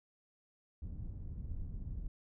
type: low-pass noise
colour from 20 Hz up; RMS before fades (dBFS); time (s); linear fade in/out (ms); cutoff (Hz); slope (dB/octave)
pink; -42; 0.82-2.08; 5; 110; 12
effects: none